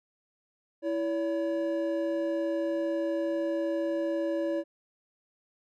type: tone pair together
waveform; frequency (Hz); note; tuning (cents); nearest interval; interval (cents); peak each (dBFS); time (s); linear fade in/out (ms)
triangle; 330.3 / 568; E4 / C#5; +4 / +42; major sixth; 938; -28; 0.82-4.64; 50
effects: none